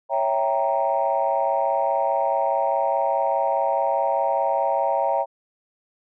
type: chord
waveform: sine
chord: C# diminished seventh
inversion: none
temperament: equal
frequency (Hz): 554.4 / 659.3 / 784 / 932.3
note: C#5 / E5 / G5 / Bb5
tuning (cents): 0 / 0 / 0 / 0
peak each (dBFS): -24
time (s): 0.09-5.26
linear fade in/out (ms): 50
effects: tanh soft clip ceiling -10 dBFS